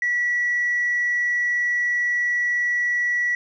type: tone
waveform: sine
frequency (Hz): 1943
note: B6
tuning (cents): -29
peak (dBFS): -18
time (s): 0.02-3.35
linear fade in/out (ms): 2
effects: tanh soft clip ceiling -15 dBFS + 10-bit